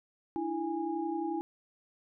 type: tone cluster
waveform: sine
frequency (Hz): 301.1 / 332.4 / 823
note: D4 / E4 / G#5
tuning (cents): +43 / +15 / -16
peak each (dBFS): -38 / -33 / -37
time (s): 0.36-1.41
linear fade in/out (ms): 0
effects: none